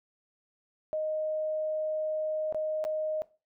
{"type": "tone with dropouts", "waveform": "sine", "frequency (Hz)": 621, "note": "D#5", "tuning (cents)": -3, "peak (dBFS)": -28, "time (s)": [0.93, 3.22], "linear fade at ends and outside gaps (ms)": 0, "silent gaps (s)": [[2.525, 2.546], [2.841, 2.85]], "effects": ["noise-tail reverb RT60 0.3 s tail -18 dB re dry"]}